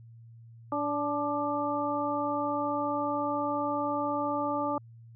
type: harmonic tone with a mistuned harmonic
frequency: 290 Hz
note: D4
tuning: 22 cents flat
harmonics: 1 / 2 / 3 / 4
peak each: -33 / -33 / -33 / -33 dBFS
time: 0.72-4.78 s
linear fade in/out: 2 ms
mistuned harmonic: 4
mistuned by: +36 cents
effects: added 115 Hz sine -48 dBFS peak until 5.15 s